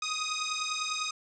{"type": "beating tone pair", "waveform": "10% pulse", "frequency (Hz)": [1244.5, 1254.5], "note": ["D#6", "D#6"], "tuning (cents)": [0, 14], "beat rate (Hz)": 10, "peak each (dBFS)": -25, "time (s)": [0.02, 1.11], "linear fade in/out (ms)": 5, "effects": ["resampled to 16000 Hz", "9-bit"]}